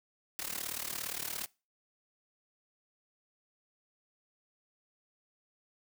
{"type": "noise with amplitude modulation", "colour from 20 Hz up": "white", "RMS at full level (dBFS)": -35, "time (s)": [0.39, 1.46], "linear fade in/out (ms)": 0, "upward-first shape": "sine", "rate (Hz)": 37.3, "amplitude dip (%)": 85, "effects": ["noise-tail reverb RT60 0.3 s tail -23 dB re dry"]}